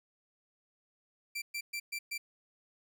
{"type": "tone bursts", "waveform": "sawtooth", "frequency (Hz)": 2349, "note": "D7", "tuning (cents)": 0, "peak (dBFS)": -32, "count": 5, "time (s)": [1.35, 2.18], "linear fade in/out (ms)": 10, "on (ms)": 70, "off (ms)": 120, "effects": []}